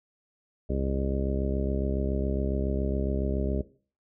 harmonic tone, 67.2 Hz, C2, 47 cents sharp, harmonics 1 / 2 / 3 / 4 / 5 / 6 / 7 / 8 / 9, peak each -29 / -35 / -34 / -36 / -38 / -35 / -42 / -43 / -38 dBFS, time 0.69-3.62 s, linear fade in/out 10 ms, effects noise-tail reverb RT60 0.4 s tail -17 dB re dry

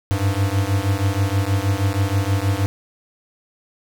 square beating tone pair, 95.6 / 101.9 Hz, G2 / G#2, -43 / -32 cents, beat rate 6.3 Hz, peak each -21 dBFS, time 0.11-2.66 s, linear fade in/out 0 ms, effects none

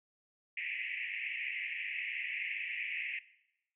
white band-pass noise, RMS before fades -39 dBFS, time 0.57-3.19 s, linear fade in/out 5 ms, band 1900 to 2700 Hz, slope 96 dB/octave, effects noise-tail reverb RT60 0.8 s tail -17 dB re dry

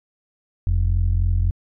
sine tone pair together, 43.66 / 87.31 Hz, F1 / F2, 0 / 0 cents, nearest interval octave, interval 1200 cents, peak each -17 dBFS, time 0.67-1.51 s, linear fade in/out 0 ms, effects tanh soft clip ceiling -12 dBFS

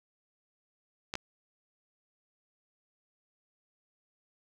clicks, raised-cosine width 0.2 ms, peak -17 dBFS, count 2, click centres 1.139 / 1.154 s, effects none

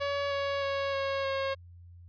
sawtooth tone with pitch steps, 565 / 559.2 / 553.4 / 547.6 / 542 Hz, C#5 / C#5 / C#5 / C#5 / C#5, +33 / +15 / -3 / -21 / -39 cents, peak -25 dBFS, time 0-1.55 s, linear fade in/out 20 ms, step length 310 ms, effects added 87 Hz sine -48 dBFS peak until 2.08 s + resampled to 11025 Hz

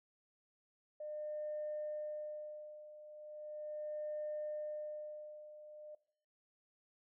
sine tone with tremolo, 604 Hz, D5, 48 cents sharp, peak -38 dBFS, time 1-5.95 s, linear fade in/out 5 ms, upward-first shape sine, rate 0.38 Hz, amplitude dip 80%, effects noise-tail reverb RT60 0.6 s tail -19 dB re dry + tanh soft clip ceiling -34 dBFS

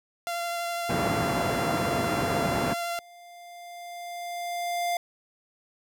sawtooth tone with vibrato, 688 Hz, F5, 26 cents flat, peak -25 dBFS, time 0.27-2.99 s, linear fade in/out 0 ms, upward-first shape triangle, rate 12 Hz, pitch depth 13 cents each way
pink band-pass noise, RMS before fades -28 dBFS, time 0.89-2.74 s, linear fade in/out 10 ms, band 130 to 1300 Hz, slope 12 dB/octave
square tone with exponential growth, 698.5 Hz, F5, in tune, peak -25 dBFS, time 1.79-4.97 s, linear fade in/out 2 ms, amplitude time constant 690 ms
effects none

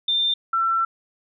sine tone pair in turn, 3590 / 1344.7 Hz, A7 / E6, +34 / +34 cents, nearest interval octave + perfect fourth, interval 1700 cents, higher first, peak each -18 dBFS, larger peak neither, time 0.08-0.34 / 0.53-0.85 s, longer second, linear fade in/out 5 ms, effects none

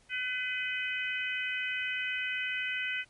harmonic tone, 504 Hz, B4, 35 cents sharp, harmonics 3 / 4 / 5 / 6, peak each -36 / -36 / -35 / -40 dBFS, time 0.09-3.05 s, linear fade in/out 50 ms, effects pink hiss -64 dBFS RMS until 3.09 s + MP3 48 kbps

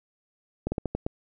slowing click train, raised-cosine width 2 ms, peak -14 dBFS, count 6, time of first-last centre 0.67-1.065 s, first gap 50 ms, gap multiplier 1.23, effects none

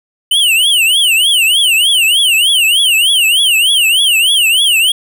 square tone with vibrato, 2960 Hz, F#7, in tune, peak -8 dBFS, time 0.31-4.92 s, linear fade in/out 5 ms, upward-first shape triangle, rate 3.3 Hz, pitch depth 260 cents each way, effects none

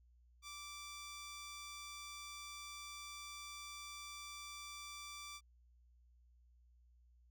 10% pulse tone, 1170 Hz, D6, 7 cents flat, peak -40 dBFS, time 0.42-5.41 s, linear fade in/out 50 ms, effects added 60 Hz sine -65 dBFS peak until 7.3 s

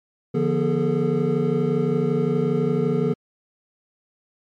triangle tone cluster, 147.6 / 172.9 / 241 / 415.3 / 447.4 Hz, D3 / F3 / B3 / G#4 / A4, +9 / -17 / -42 / 0 / +29 cents, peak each -23 dBFS, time 0.34-3.14 s, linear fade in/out 10 ms, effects MP3 64 kbps

